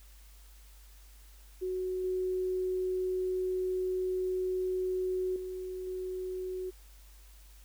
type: tone with level steps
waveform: sine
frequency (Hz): 370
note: F#4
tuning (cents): 0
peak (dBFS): -31 / -29 / -36 / -34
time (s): 1.61-6.71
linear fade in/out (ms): 20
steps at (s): 2.04 / 5.36 / 5.87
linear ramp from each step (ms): 2
effects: added 50 Hz sine -52 dBFS peak until 7.64 s + white hiss -61 dBFS RMS until 7.64 s